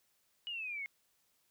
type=exponential sweep; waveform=sine; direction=down; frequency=2938 to 2143 Hz; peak=-38 dBFS; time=0.47-0.86 s; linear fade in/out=0 ms; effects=white hiss -75 dBFS RMS until 1.5 s